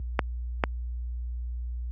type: clicks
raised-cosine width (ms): 0.5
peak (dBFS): -6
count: 2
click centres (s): 0.192 / 0.638
effects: added 60 Hz sine -21 dBFS peak until 1.91 s + high-pass 100 Hz 12 dB/octave